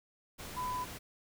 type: tone in noise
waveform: sine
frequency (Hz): 1000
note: B5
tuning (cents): +21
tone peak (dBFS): -34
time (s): 0.56-0.85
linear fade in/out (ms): 20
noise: pink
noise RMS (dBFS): -45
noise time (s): 0.38-0.99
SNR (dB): +8
effects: none